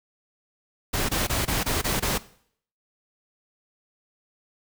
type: noise bursts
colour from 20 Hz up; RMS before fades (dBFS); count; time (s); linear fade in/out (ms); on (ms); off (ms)
pink; -25; 7; 0.93-2.182; 10; 160; 22
effects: noise-tail reverb RT60 0.6 s tail -18 dB re dry